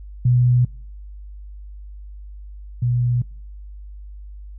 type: tone pair in turn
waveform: sine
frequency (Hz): 123.47 / 122.05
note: B2 / B2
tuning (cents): 0 / -20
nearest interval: unison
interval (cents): 20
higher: first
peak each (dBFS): -12 / -16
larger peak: first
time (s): 0.25-0.65 / 2.82-3.22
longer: neither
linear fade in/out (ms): 5
effects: noise-tail reverb RT60 0.5 s tail -26 dB re dry + added 50 Hz sine -34 dBFS peak until 4.58 s